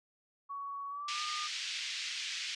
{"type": "tone with pitch glide", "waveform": "sine", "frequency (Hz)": [1121, 1215.4], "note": ["C#6", "D#6"], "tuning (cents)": [19, -41], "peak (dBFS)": -38, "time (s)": [0.49, 1.48], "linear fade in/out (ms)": 20, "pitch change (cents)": 140, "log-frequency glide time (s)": [0.88, 1.22]}
{"type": "band-pass noise", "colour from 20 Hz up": "pink", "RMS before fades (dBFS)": -39, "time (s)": [1.08, 2.55], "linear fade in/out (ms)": 5, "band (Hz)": [2200, 5800], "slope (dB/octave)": 24}
{"effects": ["resampled to 22050 Hz"]}